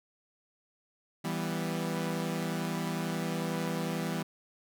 sawtooth chord, E minor, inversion none, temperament equal, 164.81 / 196 / 246.9 Hz, E3 / G3 / B3, 0 / 0 / 0 cents, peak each -30 / -32 / -34 dBFS, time 1.24-4.23 s, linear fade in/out 10 ms, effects none

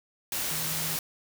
sine tone in noise, 158.9 Hz, D#3, 37 cents sharp, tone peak -38 dBFS, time 0.51-0.96 s, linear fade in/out 2 ms, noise white, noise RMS -31 dBFS, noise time 0.32-0.99 s, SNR -10 dB, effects none

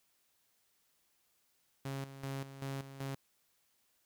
sawtooth tone with tremolo, 136.4 Hz, C#3, 28 cents flat, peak -34 dBFS, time 1.85-3.15 s, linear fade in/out 5 ms, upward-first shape square, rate 2.6 Hz, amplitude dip 70%, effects white hiss -75 dBFS RMS until 4.05 s

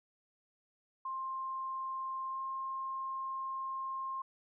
sine tone with pitch glide, 1056 to 1063.3 Hz, C6 to C6, +16 to +28 cents, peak -36 dBFS, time 1.05-4.22 s, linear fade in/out 5 ms, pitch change +12 cents, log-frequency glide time 2.3-2.39 s, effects none

